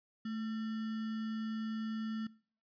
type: tone with sample-and-hold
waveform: sine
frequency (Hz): 220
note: A3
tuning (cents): 0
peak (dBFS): -36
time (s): 0.25-2.27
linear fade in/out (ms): 5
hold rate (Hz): 1575
effects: noise-tail reverb RT60 0.5 s tail -23 dB re dry + resampled to 11025 Hz